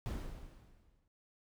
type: noise with exponential decay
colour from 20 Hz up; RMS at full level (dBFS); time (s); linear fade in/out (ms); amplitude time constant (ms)
brown; -36; 0.06-1.08; 0; 220
effects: none